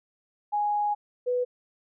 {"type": "tone pair in turn", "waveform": "sine", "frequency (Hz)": [830, 494.8], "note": ["G#5", "B4"], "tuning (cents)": [-1, 3], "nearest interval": "major sixth", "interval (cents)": 896, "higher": "first", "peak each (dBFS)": -23, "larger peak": "neither", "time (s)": [[0.52, 0.95], [1.26, 1.45]], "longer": "first", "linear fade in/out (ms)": 20, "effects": []}